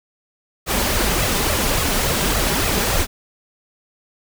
pink noise with flanger, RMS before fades -19 dBFS, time 0.66-3.07 s, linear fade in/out 50 ms, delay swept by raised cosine 1.5 to 5.1 ms, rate 3.5 Hz, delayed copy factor +0.6, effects none

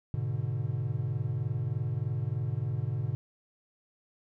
triangle chord, G# diminished, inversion none, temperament equal, 103.83 / 123.47 / 146.83 Hz, G#2 / B2 / D3, 0 / 0 / 0 cents, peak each -32 / -30 / -33 dBFS, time 0.14-3.15 s, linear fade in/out 0 ms, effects none

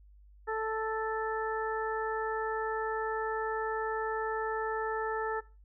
harmonic tone, 440 Hz, A4, in tune, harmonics 1 / 2 / 3 / 4, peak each -33 / -36 / -38 / -39 dBFS, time 0.47-5.41 s, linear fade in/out 20 ms, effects noise-tail reverb RT60 0.3 s tail -19 dB re dry + added 50 Hz sine -54 dBFS peak until 5.64 s

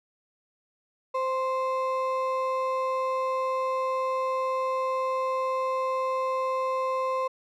triangle ring-modulated tone, 784 Hz, G5, in tune, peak -20 dBFS, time 1.14-7.28 s, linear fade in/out 10 ms, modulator 263 Hz, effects none

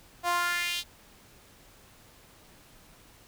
sawtooth tone with high-pass filter sweep, 349.2 Hz, F4, in tune, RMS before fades -29 dBFS, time 0.23-0.84 s, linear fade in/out 50 ms, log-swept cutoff 750 to 3700 Hz, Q 2.8, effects pink hiss -56 dBFS RMS until 3.27 s

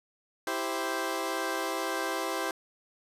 15% pulse chord, C major, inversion first, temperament equal, 329.6 / 392 / 523.3 Hz, E4 / G4 / C5, 0 / 0 / 0 cents, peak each -28 dBFS, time 0.47-2.51 s, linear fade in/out 2 ms, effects resampled to 32000 Hz

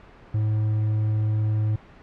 triangle tone, 107.5 Hz, A2, 40 cents flat, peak -18 dBFS, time 0.34-1.76 s, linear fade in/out 5 ms, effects pink hiss -48 dBFS RMS until 2.02 s + low-pass 2000 Hz 12 dB/octave

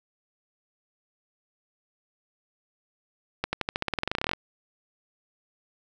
accelerating click train, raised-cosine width 0.3 ms, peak -10 dBFS, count 20, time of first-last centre 3.44-4.334 s, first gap 90 ms, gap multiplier 0.92, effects none

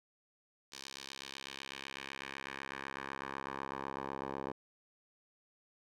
10% pulse tone with band-pass filter sweep, 68 Hz, C#2, 33 cents flat, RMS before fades -44 dBFS, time 0.72-4.52 s, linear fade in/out 5 ms, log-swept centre 5000 to 680 Hz, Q 1.4, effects none

